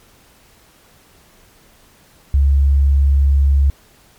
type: tone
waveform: sine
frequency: 69.5 Hz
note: C#2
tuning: 5 cents sharp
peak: -9 dBFS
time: 2.34-3.7 s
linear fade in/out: 0 ms
effects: pink hiss -50 dBFS RMS until 4.18 s + MP3 96 kbps